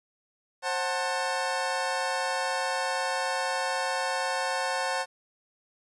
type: chord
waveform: 25% pulse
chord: F# diminished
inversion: second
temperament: just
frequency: 532.8 / 740 / 888 Hz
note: C5 / F#5 / A5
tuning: +31 / 0 / +16 cents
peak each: -28 dBFS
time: 0.62-5.06 s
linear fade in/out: 50 ms
effects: resampled to 24000 Hz + 10-bit